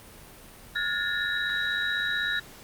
sine tone cluster, 1432 / 1690 / 1786 / 3838 Hz, F6 / G#6 / A6 / A#7, +43 / +30 / +25 / +50 cents, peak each -31 dBFS, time 0.75-2.4 s, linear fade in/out 10 ms, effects pink hiss -48 dBFS RMS until 2.63 s + Opus 32 kbps

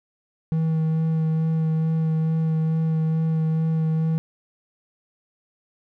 triangle tone with vibrato, 160 Hz, D#3, 49 cents sharp, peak -17 dBFS, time 0.52-4.18 s, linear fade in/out 0 ms, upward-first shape sine, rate 2.3 Hz, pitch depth 12 cents each way, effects none

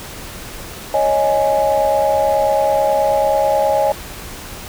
sine chord, C# suspended second, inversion none, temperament just, 554.4 / 623.7 / 831.5 Hz, C#5 / D#5 / G#5, 0 / +4 / +2 cents, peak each -16 dBFS, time 0.94-3.92 s, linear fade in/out 2 ms, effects tanh soft clip ceiling -5 dBFS + pink hiss -32 dBFS RMS until 4.68 s

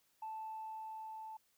sine tone with level ramp, 878 Hz, A5, 4 cents flat, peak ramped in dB -40 to -45 dBFS, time 0.22-1.37 s, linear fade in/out 5 ms, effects tanh soft clip ceiling -38 dBFS + white hiss -75 dBFS RMS until 1.57 s

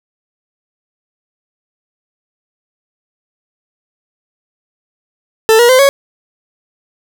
40% pulse tone with pitch steps, 442.9 / 477.4 / 514.7 / 554.8 Hz, A4 / A#4 / C5 / C#5, +11 / +41 / -29 / +1 cents, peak -4 dBFS, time 5.49-5.89 s, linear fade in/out 0 ms, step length 100 ms, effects 7-bit

